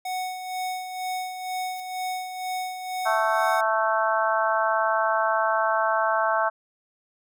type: tone with tremolo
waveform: square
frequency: 740 Hz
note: F#5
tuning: in tune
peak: -27 dBFS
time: 0.05-3.61 s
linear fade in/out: 5 ms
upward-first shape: sine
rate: 2.1 Hz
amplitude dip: 55%
type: noise with exponential growth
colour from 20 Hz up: violet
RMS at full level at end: -40 dBFS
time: 1.66-1.8 s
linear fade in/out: 1 ms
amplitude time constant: 30 ms
type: harmonic tone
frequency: 220.4 Hz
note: A3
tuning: 3 cents sharp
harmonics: 3 / 4 / 5 / 6 / 7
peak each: -25 / -26 / -27 / -28 / -28 dBFS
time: 3.05-6.5 s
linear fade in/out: 20 ms
effects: none